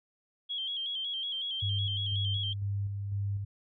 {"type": "tone with vibrato", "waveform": "sine", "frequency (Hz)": 3239, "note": "G#7", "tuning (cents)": -44, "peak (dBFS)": -32, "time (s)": [0.49, 2.54], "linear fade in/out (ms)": 20, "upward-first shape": "square", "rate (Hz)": 5.4, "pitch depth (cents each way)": 48}
{"type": "tone with tremolo", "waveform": "sine", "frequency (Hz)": 100, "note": "G2", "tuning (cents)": 35, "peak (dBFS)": -29, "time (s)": [1.62, 3.45], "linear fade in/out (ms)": 10, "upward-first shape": "square", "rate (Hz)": 2, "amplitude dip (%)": 35}
{"effects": []}